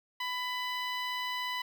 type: tone with notch filter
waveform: 15% pulse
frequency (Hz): 997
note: B5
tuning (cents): +16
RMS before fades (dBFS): -35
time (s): 0.2-1.62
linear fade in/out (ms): 5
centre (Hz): 10000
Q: 0.65
effects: none